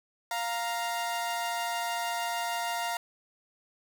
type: tone pair together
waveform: sawtooth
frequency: 698.5 / 933.5 Hz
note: F5 / A#5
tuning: 0 / +2 cents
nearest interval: perfect fourth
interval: 502 cents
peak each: -29 / -29 dBFS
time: 0.31-2.97 s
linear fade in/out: 2 ms
effects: 9-bit

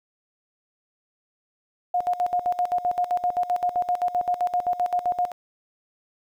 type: tone with tremolo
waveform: sine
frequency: 715 Hz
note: F5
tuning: 41 cents sharp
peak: -19 dBFS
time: 1.94-5.32 s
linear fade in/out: 5 ms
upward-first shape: square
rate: 7.7 Hz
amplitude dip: 80%
effects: 10-bit

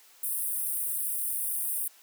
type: high-pass noise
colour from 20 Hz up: pink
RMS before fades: -31 dBFS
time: 0.23-1.88 s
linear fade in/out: 5 ms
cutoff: 8800 Hz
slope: 96 dB/octave
effects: white hiss -57 dBFS RMS until 2.02 s + high-pass 400 Hz 12 dB/octave

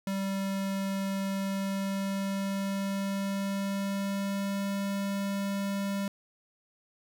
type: tone with pitch glide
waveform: square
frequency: 194.9 to 198.19 Hz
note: G3 to G3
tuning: -10 to +19 cents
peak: -30 dBFS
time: 0.07-6.08 s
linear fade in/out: 2 ms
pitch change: +29 cents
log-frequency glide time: 1.3-4.72 s
effects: 11-bit

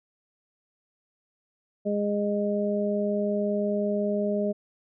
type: harmonic tone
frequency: 205.5 Hz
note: G#3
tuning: 18 cents flat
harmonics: 1 / 2 / 3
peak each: -27 / -29 / -28 dBFS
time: 1.85-4.53 s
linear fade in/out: 20 ms
effects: none

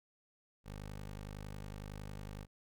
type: tone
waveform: 15% pulse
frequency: 50.9 Hz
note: G#1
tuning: 34 cents flat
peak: -38 dBFS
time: 0.64-2.47 s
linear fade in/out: 50 ms
effects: none

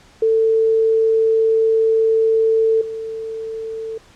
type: tone with level steps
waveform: sine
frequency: 445.8 Hz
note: A4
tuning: 23 cents sharp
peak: -12 / -24 dBFS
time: 0.22-3.98 s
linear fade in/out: 5 ms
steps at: 2.81 s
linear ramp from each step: 5 ms
effects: pink hiss -49 dBFS RMS until 4.15 s + low-pass 7000 Hz 12 dB/octave

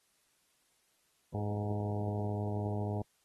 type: harmonic tone with a mistuned harmonic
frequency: 103.83 Hz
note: G#2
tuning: in tune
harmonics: 1 / 2 / 3 / 4 / 5 / 6 / 7 / 8 / 9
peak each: -34 / -40 / -44 / -42 / -49 / -45 / -46 / -49 / -54 dBFS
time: 1.34-3.02 s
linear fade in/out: 5 ms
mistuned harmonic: 5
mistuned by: -28 cents
effects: white hiss -73 dBFS RMS until 3.24 s + AAC 32 kbps

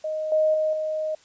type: tone with level steps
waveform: sine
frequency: 622.3 Hz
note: D#5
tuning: in tune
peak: -25 / -17 / -20 / -24 dBFS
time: 0.04-1.15 s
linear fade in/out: 5 ms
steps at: 0.32 / 0.54 / 0.73 s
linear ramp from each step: 2 ms
effects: white hiss -56 dBFS RMS until 1.24 s + resampled to 16000 Hz

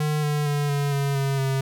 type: tone with pitch steps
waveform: square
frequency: 151.1 / 148.25 / 145.45 / 142.7 / 140.01 / 137.36 / 134.77 Hz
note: D3 / D3 / D3 / D3 / C#3 / C#3 / C#3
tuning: +50 / +17 / -16 / -49 / +18 / -15 / -48 cents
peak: -22 dBFS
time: 0-1.61 s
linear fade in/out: 5 ms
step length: 230 ms
effects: none

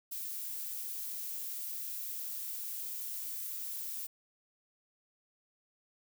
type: noise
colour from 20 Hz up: violet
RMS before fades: -40 dBFS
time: 0.11-4.07 s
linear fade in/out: 10 ms
effects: none

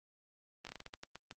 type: slowing click train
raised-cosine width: 0.2 ms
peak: -27 dBFS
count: 11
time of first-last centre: 0.65-1.311 s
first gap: 18 ms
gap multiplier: 1.27
effects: high-pass 80 Hz 12 dB/octave + Opus 24 kbps

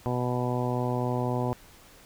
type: harmonic tone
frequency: 123.8 Hz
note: B2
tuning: 5 cents sharp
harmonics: 1 / 2 / 3 / 4 / 5 / 6 / 7 / 8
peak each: -29 / -32 / -34 / -35 / -36 / -37 / -37 / -38 dBFS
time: 0.06-1.53 s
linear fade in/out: 0 ms
effects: pink hiss -53 dBFS RMS until 2.05 s

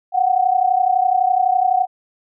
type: tone pair together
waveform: sine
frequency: 727 / 758.9 Hz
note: F#5 / F#5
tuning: -31 / +44 cents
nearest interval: minor second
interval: 75 cents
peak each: -16 dBFS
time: 0.12-1.87 s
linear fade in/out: 50 ms
effects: none

